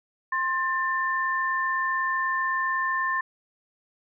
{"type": "tone pair together", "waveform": "sine", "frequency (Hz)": [1057.3, 1784], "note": ["C6", "A6"], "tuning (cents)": [18, 23], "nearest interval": "major sixth", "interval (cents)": 905, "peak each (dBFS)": -26, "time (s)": [0.32, 3.21], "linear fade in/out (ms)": 5, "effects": []}